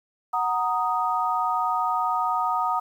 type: chord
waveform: sine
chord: D# minor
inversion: first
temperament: equal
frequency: 740 / 932.3 / 1244.5 Hz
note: F#5 / A#5 / D#6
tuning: 0 / 0 / 0 cents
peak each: -27 / -26 / -25 dBFS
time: 0.33-2.8 s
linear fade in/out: 10 ms
effects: 9-bit